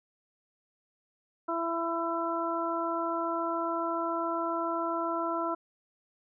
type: harmonic tone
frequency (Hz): 334.1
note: E4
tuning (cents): +23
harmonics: 1 / 2 / 3 / 4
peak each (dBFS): -34 / -34 / -34 / -34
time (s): 1.48-5.55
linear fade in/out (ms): 10
effects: none